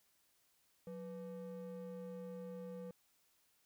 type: ring-modulated tone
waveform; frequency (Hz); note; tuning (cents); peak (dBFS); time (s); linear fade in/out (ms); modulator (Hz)
triangle; 338.5; E4; +46; -40; 0.87-2.91; 2; 156
effects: white hiss -75 dBFS RMS until 3.65 s